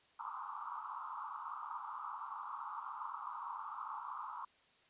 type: band-pass noise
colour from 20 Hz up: white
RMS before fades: -45 dBFS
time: 0.19-4.45 s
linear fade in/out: 5 ms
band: 860 to 1300 Hz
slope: 96 dB/octave
effects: white hiss -69 dBFS RMS until 4.89 s + resampled to 8000 Hz